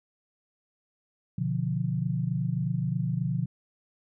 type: chord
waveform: sine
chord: B diminished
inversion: none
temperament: equal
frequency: 123.47 / 146.83 / 174.61 Hz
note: B2 / D3 / F3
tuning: 0 / 0 / 0 cents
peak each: -30 dBFS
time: 1.38-3.46 s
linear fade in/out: 5 ms
effects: none